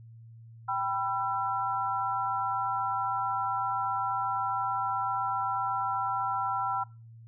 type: chord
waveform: sine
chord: E minor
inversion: first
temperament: equal with one note detuned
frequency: 784 / 987.8 / 1346.2 Hz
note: G5 / B5 / E6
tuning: 0 / 0 / +36 cents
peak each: -32 dBFS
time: 0.68-6.84 s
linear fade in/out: 10 ms
effects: noise-tail reverb RT60 0.3 s tail -22 dB re dry + added 114 Hz sine -47 dBFS peak until 7.27 s